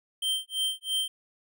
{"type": "tone with tremolo", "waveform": "square", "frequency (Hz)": 3136, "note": "G7", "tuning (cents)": 0, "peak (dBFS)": -25, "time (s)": [0.22, 1.08], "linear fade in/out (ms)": 5, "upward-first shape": "sine", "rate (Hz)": 3, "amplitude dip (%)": 100, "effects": []}